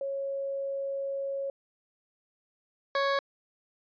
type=tone pair in turn; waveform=sine / 20% pulse; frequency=550 / 554.5 Hz; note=C#5 / C#5; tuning=-14 / 0 cents; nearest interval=unison; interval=14 cents; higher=second; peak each=-30 / -20 dBFS; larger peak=second; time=0.01-1.5 / 2.95-3.19 s; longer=first; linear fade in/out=2 ms; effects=resampled to 11025 Hz